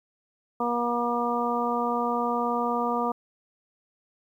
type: harmonic tone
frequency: 239.2 Hz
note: A#3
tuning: 45 cents sharp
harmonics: 1 / 2 / 3 / 4 / 5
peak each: -30 / -30 / -30 / -30 / -30 dBFS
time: 0.6-3.12 s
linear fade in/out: 5 ms
effects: 10-bit